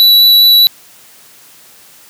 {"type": "tone with vibrato", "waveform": "square", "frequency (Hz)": 3941, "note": "B7", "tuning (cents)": -4, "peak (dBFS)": -4, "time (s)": [0, 0.67], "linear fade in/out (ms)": 0, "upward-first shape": "triangle", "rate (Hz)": 4.9, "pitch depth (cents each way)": 8, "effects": ["white hiss -41 dBFS RMS until 2.09 s", "high-pass 100 Hz 12 dB/octave"]}